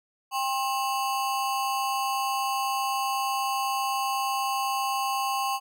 square ring-modulated tone, 929 Hz, A#5, 6 cents flat, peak -23 dBFS, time 0.31-5.6 s, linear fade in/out 50 ms, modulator 136 Hz, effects none

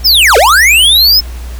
square linear two-way sweep, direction down then up, 5480 to 415.6 to 5280 Hz, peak -4 dBFS, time 0.04-1.21 s, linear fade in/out 20 ms, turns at 0.37 s, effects added 60 Hz sine -20 dBFS peak until 1.59 s + pink hiss -34 dBFS RMS until 1.59 s

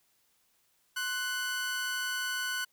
sawtooth tone pair together, 1052.9 / 1489 Hz, C6 / F#6, +11 / +11 cents, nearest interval tritone, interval 600 cents, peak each -39 / -28 dBFS, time 0.96-2.65 s, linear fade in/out 10 ms, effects white hiss -71 dBFS RMS until 2.72 s

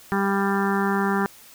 harmonic tone, 197.5 Hz, G3, 13 cents sharp, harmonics 1 / 2 / 4 / 5 / 6 / 7 / 8 / 9, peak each -23 / -26 / -29 / -30 / -31 / -31 / -32 / -33 dBFS, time 0.12-1.26 s, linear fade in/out 0 ms, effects white hiss -48 dBFS RMS until 1.54 s

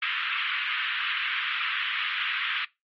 white band-pass noise, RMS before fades -29 dBFS, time 0.02-2.65 s, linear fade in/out 5 ms, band 1200 to 3200 Hz, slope 48 dB/octave, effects noise-tail reverb RT60 0.2 s tail -20 dB re dry + MP3 32 kbps

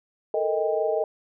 sine tone cluster, 440.6 / 465.8 / 627 / 796 Hz, A4 / A#4 / D#5 / G5, +2 / -1 / +13 / +26 cents, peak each -26 / -29 / -25 / -32 dBFS, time 0.34-1.04 s, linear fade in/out 2 ms, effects none

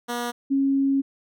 10% pulse / sine tone pair in turn, 240.3 / 273.6 Hz, B3 / C#4, -47 / -23 cents, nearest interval major second, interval 224 cents, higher second, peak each -18 dBFS, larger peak neither, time 0.08-0.32 / 0.5-1.02 s, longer second, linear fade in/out 20 ms, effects none

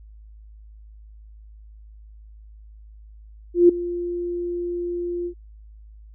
sine tone with ADSR envelope, 349.2 Hz, F4, in tune, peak -7 dBFS, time 3.54-5.34 s, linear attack 150 ms, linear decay 7 ms, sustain -17 dB, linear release 79 ms, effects added 53 Hz sine -42 dBFS peak until 6.14 s

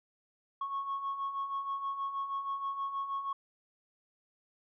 sine beating tone pair, 1096 / 1102.3 Hz, C#6 / C#6, -20 / -10 cents, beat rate 6.3 Hz, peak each -40 / -33 dBFS, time 0.61-3.33 s, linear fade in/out 5 ms, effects tanh soft clip ceiling -29 dBFS

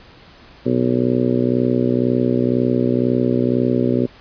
harmonic tone, 62 Hz, B1, 7 cents sharp, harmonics 2 / 3 / 4 / 5 / 6 / 7 / 8 / 9, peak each -23 / -28 / -18 / -25 / -21 / -24 / -29 / -27 dBFS, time 0.65-4.07 s, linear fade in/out 20 ms, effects pink hiss -45 dBFS RMS until 4.2 s + resampled to 11025 Hz

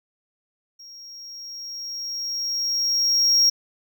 triangle tone with level ramp, 5590 Hz, F8, 1 cent sharp, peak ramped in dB -40 to -12 dBFS, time 0.79-3.5 s, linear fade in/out 10 ms, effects none

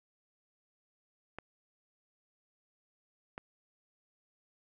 clicks, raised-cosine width 0.5 ms, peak -26 dBFS, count 2, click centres 1.386 / 3.379 s, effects none

